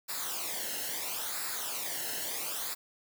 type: noise with flanger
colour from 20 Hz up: white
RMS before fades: -36 dBFS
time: 0.08-2.75 s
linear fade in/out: 20 ms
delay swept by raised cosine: 0.32 to 0.86 ms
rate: 0.74 Hz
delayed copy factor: -0.7
effects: none